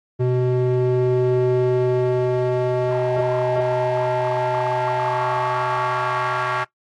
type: tone with band-pass filter sweep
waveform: square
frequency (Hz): 125.4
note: B2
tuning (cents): +27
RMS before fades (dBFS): -20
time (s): 0.19-6.65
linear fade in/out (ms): 20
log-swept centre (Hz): 280 to 1300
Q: 2.3
effects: noise-tail reverb RT60 0.1 s tail -17 dB re dry + AAC 32 kbps